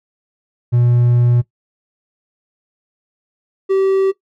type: tone pair in turn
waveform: triangle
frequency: 121 / 385.7 Hz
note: B2 / G4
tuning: -35 / -28 cents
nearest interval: octave + minor sixth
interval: 2007 cents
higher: second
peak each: -8 / -9 dBFS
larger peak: first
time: 0.72-1.42 / 3.69-4.12 s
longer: first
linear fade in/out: 20 ms
effects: noise-tail reverb RT60 0.1 s tail -17 dB re dry